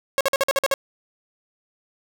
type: tone bursts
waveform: sawtooth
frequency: 546 Hz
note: C#5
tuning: 26 cents flat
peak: -13 dBFS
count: 8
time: 0.18-0.739 s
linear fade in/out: 0 ms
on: 27 ms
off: 49 ms
effects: none